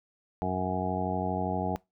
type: harmonic tone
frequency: 92.5 Hz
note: F#2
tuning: in tune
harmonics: 1 / 2 / 3 / 4 / 5 / 7 / 8 / 9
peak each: -36 / -33 / -37 / -38 / -37 / -36 / -35 / -35 dBFS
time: 0.42-1.76 s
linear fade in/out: 0 ms
effects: noise-tail reverb RT60 0.2 s tail -22 dB re dry